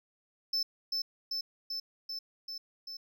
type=tone with echo; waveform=triangle; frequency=5274 Hz; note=E8; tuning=in tune; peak=-27 dBFS; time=0.53-0.63 s; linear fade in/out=5 ms; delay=390 ms; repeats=6; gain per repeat=-2 dB; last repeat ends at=2.97 s; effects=none